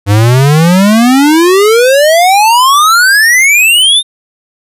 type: exponential sweep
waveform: square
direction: up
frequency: 98 to 3686 Hz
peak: -4 dBFS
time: 0.06-4.03 s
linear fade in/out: 50 ms
effects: resampled to 32000 Hz